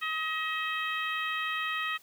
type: harmonic tone with a mistuned harmonic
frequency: 633 Hz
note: D#5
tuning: 30 cents sharp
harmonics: 2 / 3 / 4 / 5 / 6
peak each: -34 / -34 / -36 / -39 / -44 dBFS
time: 0.01-1.98 s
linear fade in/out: 20 ms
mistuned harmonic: 4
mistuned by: +28 cents
effects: white hiss -59 dBFS RMS until 2.02 s